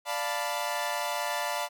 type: chord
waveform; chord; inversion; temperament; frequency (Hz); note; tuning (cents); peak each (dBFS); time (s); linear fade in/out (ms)
sawtooth; B half-diminished seventh; first; equal; 587.3 / 698.5 / 880 / 987.8; D5 / F5 / A5 / B5; 0 / 0 / 0 / 0; -31; 0.05-1.69; 50
effects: none